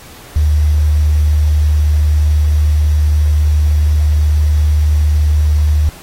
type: tone with quantisation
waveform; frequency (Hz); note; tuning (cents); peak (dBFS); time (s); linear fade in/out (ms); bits
sine; 75.4; D2; +46; -8; 0.36-5.89; 0; 6
effects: pink hiss -37 dBFS RMS until 6.02 s + AAC 48 kbps